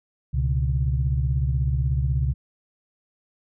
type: tone cluster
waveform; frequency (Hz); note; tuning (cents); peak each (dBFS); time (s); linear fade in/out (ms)
sine; 68.9 / 123.1 / 139.4; C#2 / B2 / C#3; -10 / -5 / +10; -22 / -25 / -25; 0.33-2.34; 20
effects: tanh soft clip ceiling -10 dBFS